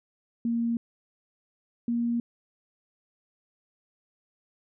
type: tone pair in turn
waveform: sine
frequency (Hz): 233.1 / 235.9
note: A#3 / A#3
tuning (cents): 0 / +21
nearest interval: unison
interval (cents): 21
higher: second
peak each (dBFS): -24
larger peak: neither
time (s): 0.45-0.77 / 1.88-2.2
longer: neither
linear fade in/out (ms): 2
effects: none